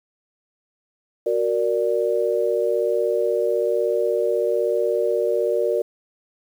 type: chord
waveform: sine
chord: Gb augmented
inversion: none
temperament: equal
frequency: 370 / 466.2 / 587.3 Hz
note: Gb4 / Bb4 / D5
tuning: 0 / 0 / 0 cents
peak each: -24 / -21 / -23 dBFS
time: 1.26-5.82 s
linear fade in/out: 5 ms
effects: 8-bit